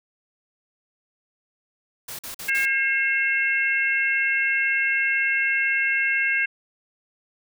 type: noise bursts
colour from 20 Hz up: white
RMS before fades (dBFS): -35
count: 4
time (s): 2.08-2.655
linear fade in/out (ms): 5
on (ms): 110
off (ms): 45
type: harmonic tone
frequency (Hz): 538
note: C5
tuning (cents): +48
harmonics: 3 / 4 / 5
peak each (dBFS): -23 / -23 / -26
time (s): 2.48-6.46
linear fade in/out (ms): 10
effects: none